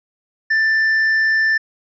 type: tone with tanh clipping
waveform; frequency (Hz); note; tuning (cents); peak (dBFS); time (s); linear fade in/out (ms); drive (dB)
sine; 1772; A6; +12; -14; 0.5-1.58; 10; 4
effects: resampled to 16000 Hz